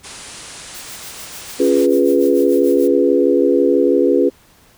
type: low-pass noise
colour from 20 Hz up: white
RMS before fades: -35 dBFS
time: 0.03-1.87 s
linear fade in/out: 20 ms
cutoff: 10000 Hz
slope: 96 dB/octave
type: noise with tremolo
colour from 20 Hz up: blue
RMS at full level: -34 dBFS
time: 0.74-2.88 s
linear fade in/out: 10 ms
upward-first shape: sine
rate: 6.8 Hz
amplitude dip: 75%
type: chord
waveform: sine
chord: C# dominant seventh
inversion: none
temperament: equal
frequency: 277.2 / 349.2 / 415.3 / 493.9 Hz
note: C#4 / E#4 / G#4 / B4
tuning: 0 / 0 / 0 / 0 cents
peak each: -16 dBFS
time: 1.59-4.3 s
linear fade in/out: 20 ms
effects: pink hiss -50 dBFS RMS until 4.77 s